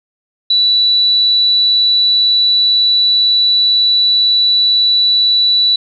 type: tone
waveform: sine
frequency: 3951 Hz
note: B7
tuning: in tune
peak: -8 dBFS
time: 0.5-5.76 s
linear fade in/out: 5 ms
effects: none